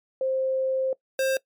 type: tone pair in turn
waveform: sine / square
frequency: 526 / 530.9 Hz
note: C5 / C5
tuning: +9 / +25 cents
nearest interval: unison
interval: 16 cents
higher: second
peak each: -22 dBFS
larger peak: neither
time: 0.21-0.93 / 1.19-1.37 s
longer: first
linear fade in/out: 2 ms
effects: noise-tail reverb RT60 0.1 s tail -21 dB re dry + MP3 96 kbps